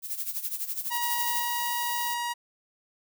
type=noise with tremolo; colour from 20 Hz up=violet; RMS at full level=-30 dBFS; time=0.02-1.45 s; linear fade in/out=50 ms; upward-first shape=sine; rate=12 Hz; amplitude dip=75%
type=tone; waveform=sawtooth; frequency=954 Hz; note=A#5; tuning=40 cents sharp; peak=-25 dBFS; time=0.9-2.34 s; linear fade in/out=20 ms
type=noise; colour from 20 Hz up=violet; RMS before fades=-34 dBFS; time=1.02-2.15 s; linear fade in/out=20 ms
effects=none